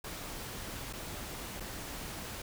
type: noise with dropouts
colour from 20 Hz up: pink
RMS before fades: -42 dBFS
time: 0.04-2.42 s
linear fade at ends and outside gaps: 5 ms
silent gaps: 0.928-0.933 / 1.6-1.604 s
effects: none